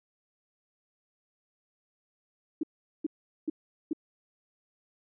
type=tone bursts; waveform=sine; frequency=311.1 Hz; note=D#4; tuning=in tune; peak=-26 dBFS; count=4; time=2.61-3.932 s; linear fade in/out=5 ms; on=23 ms; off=410 ms; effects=none